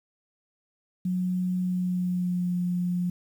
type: tone with pitch glide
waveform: sine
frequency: 182.2 to 177.94 Hz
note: F#3 to F3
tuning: -26 to +33 cents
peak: -24 dBFS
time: 1.05-3.1 s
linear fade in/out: 5 ms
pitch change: -41 cents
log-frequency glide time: 1.62-2.55 s
effects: 9-bit